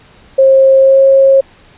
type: tone with pitch glide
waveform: sine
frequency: 535 to 540.9 Hz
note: C5 to C#5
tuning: +38 to -43 cents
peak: -3 dBFS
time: 0.38-1.41 s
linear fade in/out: 10 ms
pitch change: +19 cents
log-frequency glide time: 0.8-1.01 s
effects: pink hiss -43 dBFS RMS until 1.77 s + resampled to 8000 Hz